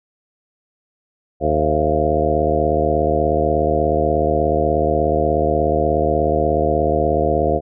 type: harmonic tone with a mistuned harmonic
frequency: 76.6 Hz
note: D#2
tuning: 27 cents flat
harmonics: 1 / 2 / 3 / 4 / 5 / 6 / 7 / 8 / 9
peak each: -23 / -26 / -28 / -25 / -23 / -22 / -21 / -28 / -20 dBFS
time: 1.4-7.61 s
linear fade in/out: 50 ms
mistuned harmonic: 8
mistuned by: +78 cents
effects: none